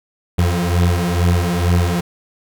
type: beating tone pair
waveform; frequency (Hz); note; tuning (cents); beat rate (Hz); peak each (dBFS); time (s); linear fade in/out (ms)
30% pulse; 86.2 / 88.4; F2 / F2; -22 / +22; 2.2; -14; 0.38-2.01; 10
effects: none